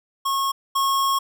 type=tone pair in turn; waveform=square; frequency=1091 / 1091 Hz; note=C#6 / C#6; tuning=-28 / -28 cents; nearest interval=unison; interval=0 cents; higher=neither; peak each=-21 / -19 dBFS; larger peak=second; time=0.25-0.52 / 0.75-1.19 s; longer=second; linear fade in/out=10 ms; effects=none